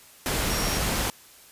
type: tone in noise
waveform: sine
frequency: 5588 Hz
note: F8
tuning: in tune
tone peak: -33 dBFS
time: 0.5-0.78 s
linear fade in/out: 0 ms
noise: pink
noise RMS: -26 dBFS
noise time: 0.26-1.1 s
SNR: -10 dB
effects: white hiss -51 dBFS RMS until 1.51 s + resampled to 32000 Hz